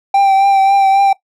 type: tone with vibrato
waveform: triangle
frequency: 784 Hz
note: G5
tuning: in tune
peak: -5 dBFS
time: 0.14-1.13 s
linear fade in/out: 5 ms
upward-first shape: triangle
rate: 3.7 Hz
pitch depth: 29 cents each way
effects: noise-tail reverb RT60 0.1 s tail -18 dB re dry